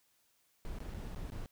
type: noise with dropouts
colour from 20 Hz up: brown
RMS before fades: -42 dBFS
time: 0.65-1.46 s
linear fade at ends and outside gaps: 0 ms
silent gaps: 0.787-0.804 / 0.939-0.946 / 1.148-1.16 / 1.301-1.321 s
effects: white hiss -73 dBFS RMS until 1.51 s